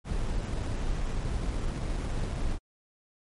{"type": "noise with sample-and-hold", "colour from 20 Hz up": "brown", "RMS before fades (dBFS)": -30, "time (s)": [0.04, 2.59], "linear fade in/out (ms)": 50, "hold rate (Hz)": 4410, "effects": ["MP3 48 kbps"]}